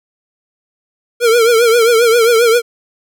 square tone with vibrato, 463.9 Hz, A#4, 8 cents flat, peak -8 dBFS, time 1.2-2.62 s, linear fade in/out 50 ms, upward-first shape triangle, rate 7.5 Hz, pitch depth 100 cents each way, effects none

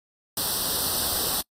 white noise with comb filter, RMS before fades -26 dBFS, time 0.37-1.41 s, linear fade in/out 2 ms, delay 0.22 ms, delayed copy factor +0.9, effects noise-tail reverb RT60 0.1 s tail -26 dB re dry + AAC 48 kbps

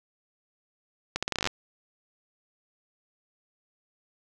accelerating click train, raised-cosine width 0.2 ms, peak -10 dBFS, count 12, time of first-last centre 1.16-1.473 s, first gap 66 ms, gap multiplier 0.81, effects none

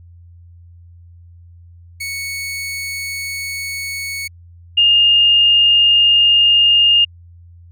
sawtooth / sine tone pair in turn, 2217 / 2828 Hz, C#7 / F7, 0 / +21 cents, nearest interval major third, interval 421 cents, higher second, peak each -19 / -8 dBFS, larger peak second, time 2-4.28 / 4.77-7.05 s, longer neither, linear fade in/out 10 ms, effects added 86 Hz sine -39 dBFS peak until 7.71 s

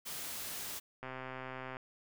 white noise, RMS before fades -42 dBFS, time 0.05-0.8 s, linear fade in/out 20 ms
click train, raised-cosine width 0.5 ms, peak -28 dBFS, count 97, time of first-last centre 1.03-1.768 s, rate 130 Hz
effects none

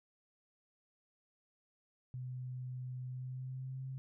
sine tone with pitch glide, 126.8 to 132.18 Hz, B2 to C3, +46 to +18 cents, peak -40 dBFS, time 2.14-3.98 s, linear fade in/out 0 ms, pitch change +72 cents, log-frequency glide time 3.06-3.86 s, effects none

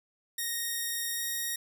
5% pulse tone with pitch glide, 1863 to 1874.9 Hz, A#6 to A#6, -2 to +9 cents, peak -21 dBFS, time 0.38-1.56 s, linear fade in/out 5 ms, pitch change +11 cents, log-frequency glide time 1.12-1.24 s, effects none

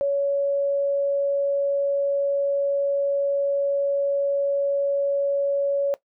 sine tone, 561 Hz, C#5, 21 cents sharp, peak -19 dBFS, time 0.01-5.94 s, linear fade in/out 0 ms, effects noise-tail reverb RT60 0.1 s tail -17 dB re dry

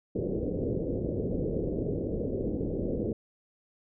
white low-pass noise, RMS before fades -31 dBFS, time 0.15-3.13 s, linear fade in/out 5 ms, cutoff 510 Hz, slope 48 dB/octave, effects none

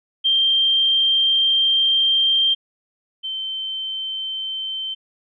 sine tone pair in turn, 3167 / 3098 Hz, G7 / G7, +17 / -21 cents, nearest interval unison, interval 38 cents, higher first, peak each -14 / -24 dBFS, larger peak first, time 0.24-2.55 / 3.23-4.95 s, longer first, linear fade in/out 20 ms, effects none

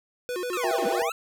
square tone with vibrato, 422 Hz, G#4, 28 cents sharp, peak -29 dBFS, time 0.29-1.02 s, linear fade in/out 0 ms, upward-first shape square, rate 7.1 Hz, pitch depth 270 cents each way
25% pulse linear two-way sweep, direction down then up, 1371 to 180.2 to 1371 Hz, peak -26 dBFS, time 0.53-1.12 s, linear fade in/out 2 ms, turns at 0.86 s
sine chord, E diminished, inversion second, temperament just, 474.7 / 659.3 / 791.1 Hz, Bb4 / E5 / G5, +31 / 0 / +16 cents, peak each -29 dBFS, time 0.63-1.1 s, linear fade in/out 10 ms
effects none

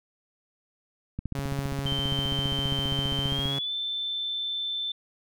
click train, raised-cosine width 5 ms, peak -19 dBFS, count 35, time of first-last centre 1.19-3.457 s, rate 15 Hz
sawtooth tone, 138.59 Hz, C#3, in tune, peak -26 dBFS, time 1.35-3.59 s, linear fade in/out 2 ms
sine tone with pitch glide, 3117 to 3539 Hz, G7 to A7, -11 to +9 cents, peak -28 dBFS, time 1.86-4.92 s, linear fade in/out 5 ms, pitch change +220 cents, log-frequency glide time 3.27-3.72 s
effects none

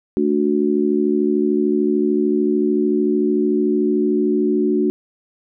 sine chord, D major, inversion second, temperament just, 220.2 / 293.7 / 367.1 Hz, A3 / D4 / F#4, +2 / 0 / -14 cents, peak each -20 / -19 / -18 dBFS, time 0.17-4.9 s, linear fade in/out 0 ms, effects none

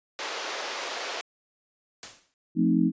pink band-pass noise, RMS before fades -34 dBFS, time 0.19-1.21 s, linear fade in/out 0 ms, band 440 to 6100 Hz, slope 24 dB/octave
white noise with exponential decay, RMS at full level -36 dBFS, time 2.03-2.34 s, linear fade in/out 1 ms, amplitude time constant 67 ms
sine chord, F dominant seventh, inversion none, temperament equal, 174.61 / 220 / 261.6 / 311.1 Hz, F3 / A3 / C4 / Eb4, 0 / 0 / 0 / 0 cents, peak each -25 dBFS, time 2.55-2.92 s, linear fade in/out 50 ms
effects resampled to 16000 Hz

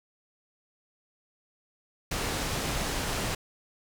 pink low-pass noise, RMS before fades -31 dBFS, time 2.11-3.35 s, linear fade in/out 5 ms, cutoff 9800 Hz, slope 12 dB/octave, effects none

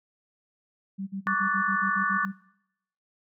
sine tone bursts, 194 Hz, G3, 18 cents flat, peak -30 dBFS, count 10, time 0.98-2.323 s, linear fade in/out 20 ms, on 92 ms, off 47 ms
sine chord, D major seventh, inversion third, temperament equal with one note detuned, 1126.8 / 1174.7 / 1480 / 1760 Hz, C#6 / D6 / F#6 / A6, +28 / 0 / 0 / 0 cents, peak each -29 dBFS, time 1.27-2.25 s, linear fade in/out 0 ms
effects noise-tail reverb RT60 0.8 s tail -21 dB re dry

